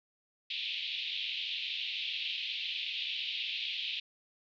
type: band-pass noise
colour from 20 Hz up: white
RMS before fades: -37 dBFS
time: 0.5-4 s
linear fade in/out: 5 ms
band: 2500 to 3800 Hz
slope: 48 dB/octave
effects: none

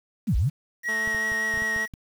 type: linear two-way sweep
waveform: sine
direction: down then up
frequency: 257.2 to 43.65 to 162.9 Hz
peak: -19 dBFS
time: 0.27-0.5 s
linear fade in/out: 20 ms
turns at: 0.36 s
type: tone with vibrato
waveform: triangle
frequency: 1890 Hz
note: A#6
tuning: 23 cents sharp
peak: -22 dBFS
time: 0.83-1.88 s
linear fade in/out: 50 ms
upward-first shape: triangle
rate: 5.2 Hz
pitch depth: 23 cents each way
type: tone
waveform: 10% pulse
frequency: 220 Hz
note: A3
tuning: in tune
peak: -26 dBFS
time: 0.88-1.86 s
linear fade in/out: 10 ms
type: clicks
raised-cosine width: 5 ms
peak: -27 dBFS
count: 8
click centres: 1.075 / 1.147 / 1.319 / 1.541 / 1.574 / 1.621 / 1.763 / 1.938 s
effects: 8-bit

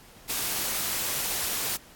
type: noise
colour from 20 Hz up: white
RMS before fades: -29 dBFS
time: 0.29-1.77 s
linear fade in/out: 10 ms
effects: pink hiss -52 dBFS RMS until 1.95 s + AAC 64 kbps

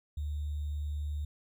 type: tone with sample-and-hold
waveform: sine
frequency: 74.1 Hz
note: D2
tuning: 16 cents sharp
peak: -32 dBFS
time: 0.17-1.25 s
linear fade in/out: 5 ms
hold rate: 3675 Hz
effects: none

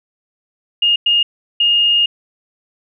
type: tone bursts at uneven times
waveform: sine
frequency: 2842 Hz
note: F7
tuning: 30 cents sharp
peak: -10 dBFS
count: 3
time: 0.82-0.96 / 1.06-1.23 / 1.6-2.06 s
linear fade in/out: 5 ms
effects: none

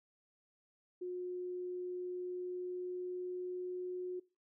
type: tone with pitch glide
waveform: sine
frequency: 360.7 to 363 Hz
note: F#4 to F#4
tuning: -44 to -33 cents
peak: -38 dBFS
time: 1.01-4.2 s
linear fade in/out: 10 ms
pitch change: +11 cents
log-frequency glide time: 2.07-3.97 s
effects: noise-tail reverb RT60 0.3 s tail -21 dB re dry

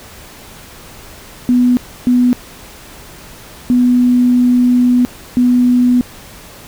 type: tone bursts at uneven times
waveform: sine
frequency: 246.9 Hz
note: B3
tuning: in tune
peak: -7 dBFS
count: 4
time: 1.49-1.77 / 2.07-2.33 / 3.7-5.05 / 5.37-6.01 s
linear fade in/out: 0 ms
effects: pink hiss -36 dBFS RMS until 6.67 s

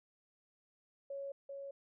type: tone with echo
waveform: sine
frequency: 555 Hz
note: C#5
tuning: 2 cents sharp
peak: -40 dBFS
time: 1.1-1.32 s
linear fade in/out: 5 ms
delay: 390 ms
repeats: 1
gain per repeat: -3 dB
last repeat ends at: 1.71 s
effects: none

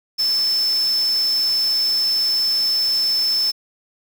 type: tone in noise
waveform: sine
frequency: 5274 Hz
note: E8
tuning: in tune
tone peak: -16 dBFS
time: 0.18-3.52 s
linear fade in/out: 20 ms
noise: white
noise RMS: -34 dBFS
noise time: 0.18-3.52 s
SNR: +15 dB
effects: none

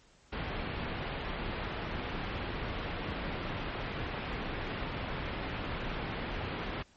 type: low-pass noise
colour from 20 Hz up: pink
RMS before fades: -37 dBFS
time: 0.32-6.83 s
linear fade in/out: 10 ms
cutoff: 3300 Hz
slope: 24 dB/octave
effects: pink hiss -63 dBFS RMS until 6.96 s + MP3 32 kbps

